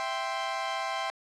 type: chord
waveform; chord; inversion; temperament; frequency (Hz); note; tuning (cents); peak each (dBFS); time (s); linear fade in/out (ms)
sawtooth; C major; first; equal; 659.3 / 784 / 1046.5; E5 / G5 / C6; 0 / 0 / 0; -32 / -30 / -30; 0-1.1; 0
effects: low-pass 5000 Hz 12 dB/octave